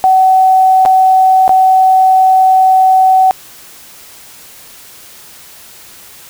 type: tone with dropouts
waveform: sine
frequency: 755 Hz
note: F#5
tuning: 35 cents sharp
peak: -4 dBFS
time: 0.04-3.31 s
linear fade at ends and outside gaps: 0 ms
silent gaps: 0.852-0.859 / 1.479-1.493 s
effects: white hiss -36 dBFS RMS until 6.29 s